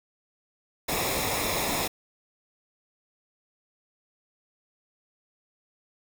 pink noise with comb filter, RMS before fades -28 dBFS, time 0.88-1.88 s, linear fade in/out 10 ms, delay 0.66 ms, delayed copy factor -0.65, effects none

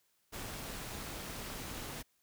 pink noise with amplitude modulation, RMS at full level -41 dBFS, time 0.32-2.03 s, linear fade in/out 20 ms, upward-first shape sine, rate 216 Hz, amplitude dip 50%, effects white hiss -75 dBFS RMS until 2.22 s

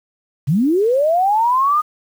sine linear sweep, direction up, 123.47 to 1244.5 Hz, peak -12 dBFS, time 0.47-1.82 s, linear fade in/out 20 ms, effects 7-bit

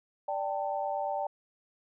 sine chord, D suspended fourth, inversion none, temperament equal with one note detuned, 587.3 / 784 / 892.8 Hz, D5 / G5 / A5, 0 / 0 / +25 cents, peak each -34 / -33 / -36 dBFS, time 0.28-1.27 s, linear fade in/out 5 ms, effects none

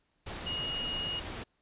sine tone in noise, 2872 Hz, F7, 48 cents sharp, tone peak -33 dBFS, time 0.46-1.2 s, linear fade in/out 10 ms, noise pink, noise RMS -40 dBFS, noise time 0.26-1.44 s, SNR +4 dB, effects pink hiss -75 dBFS RMS until 1.61 s + resampled to 8000 Hz

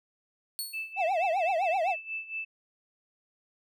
15% pulse tone with exponential decay, 4400 Hz, C#8, 14 cents flat, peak -23 dBFS, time 0.59-0.93 s, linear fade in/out 0 ms, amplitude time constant 73 ms
sine tone with tremolo, 2637 Hz, E7, in tune, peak -31 dBFS, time 0.73-2.45 s, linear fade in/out 10 ms, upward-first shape sine, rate 4.4 Hz, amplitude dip 80%
triangle tone with vibrato, 711 Hz, F5, 31 cents sharp, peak -23 dBFS, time 0.96-1.96 s, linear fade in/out 50 ms, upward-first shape triangle, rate 7.8 Hz, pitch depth 240 cents each way
effects none

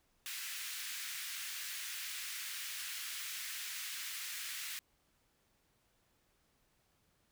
pink high-pass noise, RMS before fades -43 dBFS, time 0.26-4.79 s, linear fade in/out 0 ms, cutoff 1700 Hz, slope 24 dB/octave, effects pink hiss -75 dBFS RMS until 7.31 s

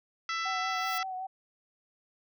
harmonic tone, 665 Hz, E5, 15 cents sharp, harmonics 2 / 3 / 4 / 5 / 6 / 7 / 8 / 9, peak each -33 / -36 / -42 / -42 / -47 / -44 / -46 / -47 dBFS, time 0.29-1.03 s, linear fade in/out 2 ms
sine tone with vibrato, 751 Hz, F#5, 26 cents sharp, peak -34 dBFS, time 0.45-1.27 s, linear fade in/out 10 ms, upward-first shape triangle, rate 5.3 Hz, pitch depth 37 cents each way
violet noise with exponential growth, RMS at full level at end -39 dBFS, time 0.62-0.98 s, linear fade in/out 2 ms, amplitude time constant 78 ms
effects none

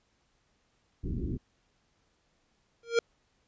pink low-pass noise, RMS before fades -33 dBFS, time 1.03-1.38 s, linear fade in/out 20 ms, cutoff 360 Hz, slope 48 dB/octave
square tone with exponential growth, 465.7 Hz, A#4, 2 cents flat, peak -19 dBFS, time 2.83-2.99 s, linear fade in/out 2 ms, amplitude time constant 34 ms
effects pink hiss -72 dBFS RMS until 3.47 s + resampled to 16000 Hz

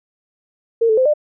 sine tone with pitch steps, 458.9 / 437.3 / 517 / 599 Hz, A#4 / A4 / C5 / D5, -27 / -11 / -21 / +34 cents, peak -11 dBFS, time 0.81-1.138 s, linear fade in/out 10 ms, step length 82 ms, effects none

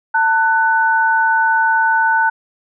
sine tone pair together, 894.6 / 1492 Hz, A5 / F#6, +28 / +14 cents, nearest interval major sixth, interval 886 cents, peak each -14 dBFS, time 0.14-2.3 s, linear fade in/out 10 ms, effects none

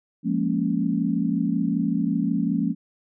sine chord, Bb minor seventh, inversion second, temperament equal, 174.61 / 207.7 / 233.1 / 277.2 Hz, F3 / Ab3 / Bb3 / Db4, 0 / 0 / 0 / 0 cents, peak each -26 dBFS, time 0.23-2.75 s, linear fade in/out 50 ms, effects none

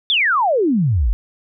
sine exponential sweep, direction down, 3626 to 45.14 Hz, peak -13 dBFS, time 0.1-1.13 s, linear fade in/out 0 ms, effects none

